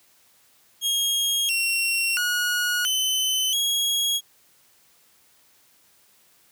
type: tone with pitch steps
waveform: sawtooth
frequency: 3263 / 2732 / 1451 / 3043 / 3309 Hz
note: G#7 / F7 / F#6 / F#7 / G#7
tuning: -31 / -39 / -34 / +48 / -7 cents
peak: -18 dBFS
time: 0.81-4.21 s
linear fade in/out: 50 ms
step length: 680 ms
effects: white hiss -59 dBFS RMS until 6.51 s + high-pass 60 Hz 12 dB/octave